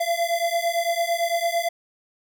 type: beating tone pair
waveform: square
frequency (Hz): 677 / 685.9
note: E5 / F5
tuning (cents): +46 / -31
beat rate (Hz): 8.9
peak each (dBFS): -25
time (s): 0-1.69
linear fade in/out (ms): 10
effects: none